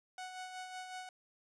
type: tone with tremolo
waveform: sawtooth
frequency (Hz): 740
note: F#5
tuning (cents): 0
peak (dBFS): -38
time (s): 0.18-1.09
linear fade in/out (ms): 2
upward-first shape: sine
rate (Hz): 5.4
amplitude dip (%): 45
effects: resampled to 22050 Hz